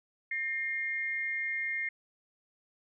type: tone pair together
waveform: sine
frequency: 1824 / 2122 Hz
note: A#6 / C7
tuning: -38 / +24 cents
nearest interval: minor third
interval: 262 cents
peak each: -36 / -32 dBFS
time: 0.31-1.89 s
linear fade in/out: 5 ms
effects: none